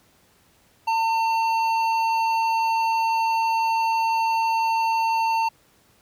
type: tone with hard clipping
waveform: triangle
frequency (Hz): 903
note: A5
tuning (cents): +45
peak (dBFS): -21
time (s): 0.87-5.49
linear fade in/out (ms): 10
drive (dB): 13
effects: pink hiss -59 dBFS RMS until 6.01 s + high-pass 60 Hz 12 dB/octave